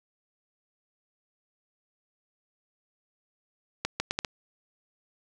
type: accelerating click train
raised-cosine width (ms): 0.2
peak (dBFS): -10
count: 5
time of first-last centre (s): 3.85-4.248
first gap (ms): 150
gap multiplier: 0.73
effects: none